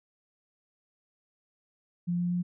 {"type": "tone with pitch steps", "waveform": "sine", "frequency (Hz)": [174.61, 175.82, 177.05], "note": ["F3", "F3", "F3"], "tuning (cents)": [0, 12, 24], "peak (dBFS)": -26, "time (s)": [2.07, 2.43], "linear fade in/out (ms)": 20, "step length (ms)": 120, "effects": []}